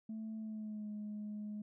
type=tone with pitch glide; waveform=sine; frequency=219.8 to 210 Hz; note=A3 to G#3; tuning=-2 to +19 cents; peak=-39 dBFS; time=0.09-1.62 s; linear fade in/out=5 ms; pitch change=-79 cents; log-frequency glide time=0.37-0.89 s; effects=tanh soft clip ceiling -38 dBFS